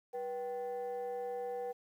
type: tone pair together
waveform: sine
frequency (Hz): 486.1 / 775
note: B4 / G5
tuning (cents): -28 / -20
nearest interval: minor sixth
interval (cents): 808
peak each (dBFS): -36 / -40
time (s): 0.13-1.73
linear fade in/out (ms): 20
effects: tanh soft clip ceiling -33 dBFS + 11-bit